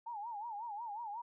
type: tone with vibrato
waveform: sine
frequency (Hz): 880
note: A5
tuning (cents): 0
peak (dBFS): -40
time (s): 0.06-1.22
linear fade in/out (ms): 10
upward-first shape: sine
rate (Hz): 5.5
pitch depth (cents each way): 150
effects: none